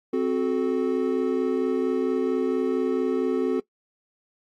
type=chord; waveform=triangle; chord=F# diminished; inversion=second; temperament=equal with one note detuned; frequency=261.6 / 370 / 434.4 Hz; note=C4 / F#4 / A4; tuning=0 / 0 / -22 cents; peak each=-24 / -23 / -24 dBFS; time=0.13-3.6 s; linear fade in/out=5 ms; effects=noise-tail reverb RT60 0.1 s tail -20 dB re dry + AAC 48 kbps